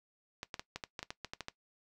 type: clicks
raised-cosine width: 0.2 ms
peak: -22 dBFS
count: 12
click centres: 0.431 / 0.542 / 0.595 / 0.76 / 0.838 / 0.992 / 1.029 / 1.105 / 1.247 / 1.335 / 1.407 / 1.484 s
effects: noise-tail reverb RT60 0.1 s tail -18 dB re dry